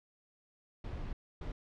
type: noise bursts at uneven times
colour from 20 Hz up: brown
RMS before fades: -40 dBFS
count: 2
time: 0.84-1.13 / 1.41-1.52 s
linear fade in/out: 5 ms
effects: low-pass 4000 Hz 12 dB/octave